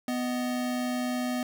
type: tone pair together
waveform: square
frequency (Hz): 248.5 / 622.3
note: B3 / D#5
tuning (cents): +11 / 0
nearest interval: octave + major third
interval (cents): 1589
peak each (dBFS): -29 / -37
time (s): 0.08-1.43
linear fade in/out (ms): 2
effects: none